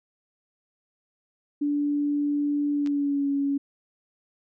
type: tone with pitch glide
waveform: sine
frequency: 290.4 to 280.2 Hz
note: D4 to C#4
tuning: -19 to +19 cents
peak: -22 dBFS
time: 1.61-3.58 s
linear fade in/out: 10 ms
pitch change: -62 cents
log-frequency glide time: 2.72-3.28 s
type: clicks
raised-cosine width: 0.2 ms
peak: -26 dBFS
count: 2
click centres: 2.862 / 2.873 s
effects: none